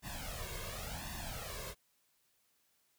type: noise with flanger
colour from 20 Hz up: pink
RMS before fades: -43 dBFS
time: 0.02-1.75 s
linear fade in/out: 50 ms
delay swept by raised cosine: 1.1 to 1.88 ms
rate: 0.91 Hz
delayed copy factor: +0.9
effects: white hiss -75 dBFS RMS until 2.98 s